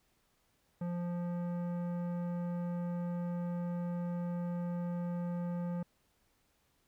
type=tone with tanh clipping; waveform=sine; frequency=174.61 Hz; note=F3; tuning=in tune; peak=-36 dBFS; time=0.81-5.83 s; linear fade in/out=5 ms; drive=14 dB; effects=pink hiss -74 dBFS RMS until 6.87 s